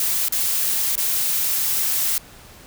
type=noise with dropouts; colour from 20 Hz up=blue; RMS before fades=-21 dBFS; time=0-2.18 s; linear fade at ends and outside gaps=1 ms; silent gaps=0.284-0.323 / 0.955-0.978 s; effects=pink hiss -45 dBFS RMS until 2.66 s